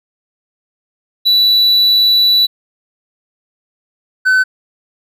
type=tone pair in turn; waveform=triangle; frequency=3951 / 1516.3 Hz; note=B7 / F#6; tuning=0 / +42 cents; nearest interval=octave + perfect fourth; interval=1658 cents; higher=first; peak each=-6 dBFS; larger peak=neither; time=1.25-2.47 / 4.25-4.44 s; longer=first; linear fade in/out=20 ms; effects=none